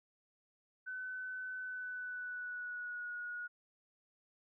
sine tone with pitch glide, 1511 to 1451.1 Hz, F#6 to F#6, +36 to -34 cents, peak -40 dBFS, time 0.86-3.48 s, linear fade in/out 20 ms, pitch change -70 cents, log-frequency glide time 1.59-3.13 s, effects none

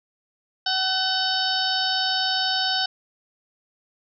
harmonic tone with a mistuned harmonic, 756 Hz, F#5, 37 cents sharp, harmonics 1 / 2 / 4 / 5 / 6 / 7, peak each -28 / -28 / -28 / -28 / -28 / -28 dBFS, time 0.66-2.86 s, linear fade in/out 5 ms, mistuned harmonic 5, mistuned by -15 cents, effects none

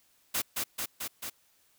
white noise with echo, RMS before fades -30 dBFS, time 0.34-0.42 s, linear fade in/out 10 ms, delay 220 ms, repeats 4, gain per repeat -2 dB, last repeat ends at 1.3 s, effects white hiss -67 dBFS RMS until 1.78 s

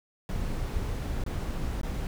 brown noise with dropouts, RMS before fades -31 dBFS, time 0.29-2.07 s, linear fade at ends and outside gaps 1 ms, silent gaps 1.238-1.263 / 1.814-1.832 s, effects none

